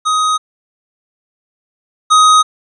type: tone pair in turn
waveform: square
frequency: 1255 / 1255 Hz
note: D#6 / D#6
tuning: +15 / +15 cents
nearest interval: unison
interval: 0 cents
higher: neither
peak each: -12 / -6 dBFS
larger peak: second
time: 0.05-0.38 / 2.1-2.43 s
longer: neither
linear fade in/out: 20 ms
effects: resampled to 22050 Hz